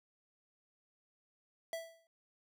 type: tone with exponential decay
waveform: square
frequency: 659.3 Hz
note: E5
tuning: in tune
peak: -36 dBFS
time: 1.73-2.07 s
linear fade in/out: 1 ms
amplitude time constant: 73 ms
effects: none